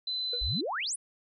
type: tone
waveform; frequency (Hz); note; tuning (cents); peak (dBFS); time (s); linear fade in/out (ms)
sine; 4028; B7; +33; -30; 0.07-0.61; 5
type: tone with exponential decay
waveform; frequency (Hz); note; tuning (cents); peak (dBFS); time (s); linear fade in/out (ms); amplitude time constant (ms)
triangle; 484.1; B4; -35; -30; 0.33-0.45; 5; 25
type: exponential sweep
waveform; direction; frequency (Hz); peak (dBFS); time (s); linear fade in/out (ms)
sine; up; 41.2 to 10548; -30; 0.41-0.96; 10
effects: none